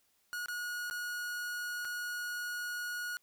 45% pulse tone with dropouts, 1449 Hz, F#6, 37 cents flat, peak -36 dBFS, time 0.33-3.17 s, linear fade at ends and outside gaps 0 ms, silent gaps 0.459-0.484 / 0.899-0.91 / 1.848-1.852 s, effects white hiss -73 dBFS RMS until 3.22 s

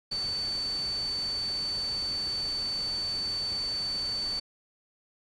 sine tone in noise, 4530 Hz, C#8, 37 cents sharp, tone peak -29 dBFS, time 0.11-4.4 s, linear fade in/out 10 ms, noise pink, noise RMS -43 dBFS, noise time 0.11-4.4 s, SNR +11 dB, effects resampled to 24000 Hz

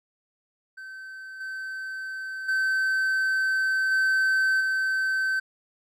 triangle tone with level steps, 1541 Hz, G6, 30 cents flat, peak -36 / -30 / -20 / -18 / -21 dBFS, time 0.77-5.4 s, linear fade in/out 10 ms, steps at 1.4 / 2.48 / 3.91 / 4.6 s, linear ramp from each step 10 ms, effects none

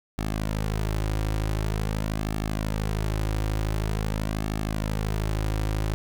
sawtooth tone with flanger, 52.9 Hz, G#1, 33 cents sharp, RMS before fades -27 dBFS, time 0.18-5.94 s, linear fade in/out 0 ms, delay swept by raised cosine 2 to 4.7 ms, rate 0.46 Hz, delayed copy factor -0.6, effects none

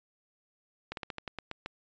slowing click train, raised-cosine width 0.3 ms, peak -21 dBFS, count 9, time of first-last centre 0.92-1.66 s, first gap 52 ms, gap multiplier 1.16, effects resampled to 16000 Hz

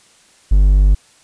triangle tone, 49.06 Hz, G1, 2 cents sharp, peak -5 dBFS, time 0.51-0.95 s, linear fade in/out 10 ms, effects white hiss -50 dBFS RMS until 1.23 s + resampled to 22050 Hz

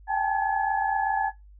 sine tone cluster, 787 / 815 / 872 / 1698 Hz, G5 / G#5 / A5 / G#6, +7 / -33 / -16 / +38 cents, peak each -26 / -32 / -27 / -30 dBFS, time 0.07-1.32 s, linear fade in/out 50 ms, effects noise-tail reverb RT60 0.2 s tail -19 dB re dry + added 50 Hz sine -47 dBFS peak until 1.59 s

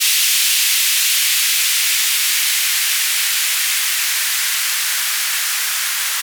violet noise with band-pass filter sweep, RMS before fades -17 dBFS, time 0-6.22 s, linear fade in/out 20 ms, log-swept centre 2700 to 1500 Hz, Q 1.4, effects none

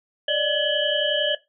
sine tone cluster, 577 / 608 / 1701 / 2977 / 3198 Hz, D5 / D#5 / G#6 / F#7 / G7, -31 / -40 / +41 / +10 / +34 cents, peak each -26 dBFS, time 0.28-1.35 s, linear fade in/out 5 ms, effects noise-tail reverb RT60 0.2 s tail -17 dB re dry

